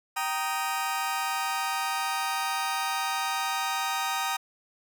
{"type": "chord", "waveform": "sawtooth", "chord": "Eb major", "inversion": "first", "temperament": "just", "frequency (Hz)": [777.8, 933.4, 1244.5], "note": ["G5", "Bb5", "Eb6"], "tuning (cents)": [-14, 2, 0], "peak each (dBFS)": -28, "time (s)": [0.16, 4.37], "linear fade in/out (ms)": 10, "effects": []}